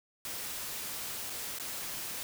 white noise with dropouts, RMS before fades -39 dBFS, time 0.25-2.23 s, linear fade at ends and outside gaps 0 ms, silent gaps 1.298-1.302 / 1.586-1.598 s, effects none

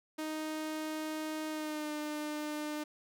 sawtooth tone with pitch glide, 311.1 to 300.9 Hz, D#4 to D4, 0 to +42 cents, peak -32 dBFS, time 0.18-2.84 s, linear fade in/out 10 ms, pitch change -58 cents, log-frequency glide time 1.49-1.91 s, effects none

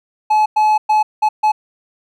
triangle tone bursts at uneven times, 856 Hz, A5, 48 cents flat, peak -8 dBFS, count 5, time 0.3-0.46 / 0.56-0.78 / 0.89-1.03 / 1.22-1.29 / 1.43-1.52 s, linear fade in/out 10 ms, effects none

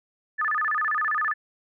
sine tone with vibrato, 1468 Hz, F#6, 14 cents flat, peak -22 dBFS, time 0.38-1.34 s, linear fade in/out 20 ms, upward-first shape square, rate 15 Hz, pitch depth 300 cents each way, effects none

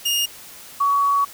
sawtooth / sine tone pair in turn, 2839 / 1126.7 Hz, F7 / C#6, +28 / +28 cents, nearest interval octave + major third, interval 1600 cents, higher first, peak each -15 dBFS, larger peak neither, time 0.05-0.26 / 0.8-1.25 s, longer second, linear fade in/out 10 ms, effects white hiss -41 dBFS RMS until 1.33 s

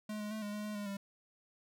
square tone with pitch steps, 212.5 / 209.4 / 217.1 / 206.4 / 209.6 / 211 / 205.5 / 198.6 Hz, G#3 / G#3 / A3 / G#3 / G#3 / G#3 / G#3 / G3, +40 / +15 / -23 / -10 / +16 / +28 / -18 / +23 cents, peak -39 dBFS, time 0.09-0.97 s, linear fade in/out 5 ms, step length 110 ms, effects none

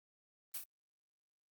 blue noise with echo, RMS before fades -41 dBFS, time 0.54-0.58 s, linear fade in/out 5 ms, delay 30 ms, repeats 2, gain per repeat -5 dB, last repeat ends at 0.64 s, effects Opus 32 kbps

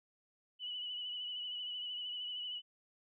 sine tone with vibrato, 2960 Hz, F#7, in tune, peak -39 dBFS, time 0.59-2.62 s, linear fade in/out 50 ms, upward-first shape sine, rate 13 Hz, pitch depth 34 cents each way, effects none

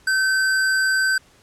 sine tone with sample-and-hold, 1537 Hz, G6, 35 cents flat, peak -16 dBFS, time 0.07-1.18 s, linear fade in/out 5 ms, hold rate 6300 Hz, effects pink hiss -54 dBFS RMS until 1.42 s + low-pass 10000 Hz 12 dB/octave

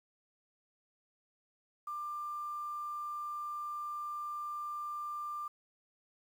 sine tone with quantisation, 1190 Hz, D6, 22 cents sharp, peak -37 dBFS, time 1.87-5.48 s, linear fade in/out 5 ms, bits 10, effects none

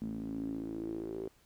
sawtooth tone with band-pass filter sweep, 55 Hz, A1, in tune, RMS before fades -39 dBFS, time 0.01-1.28 s, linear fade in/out 5 ms, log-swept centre 230 to 390 Hz, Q 8.5, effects pink hiss -67 dBFS RMS until 1.45 s

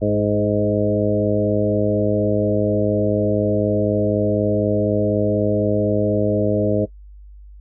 harmonic tone with a mistuned harmonic, 104.1 Hz, G#2, 5 cents sharp, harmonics 1 / 2 / 3 / 4 / 5 / 6, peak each -23 / -23 / -23 / -23 / -23 / -23 dBFS, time 0.01-6.86 s, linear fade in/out 20 ms, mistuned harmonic 4, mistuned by +16 cents, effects noise-tail reverb RT60 0.1 s tail -20 dB re dry + added 50 Hz sine -38 dBFS peak until 7.6 s

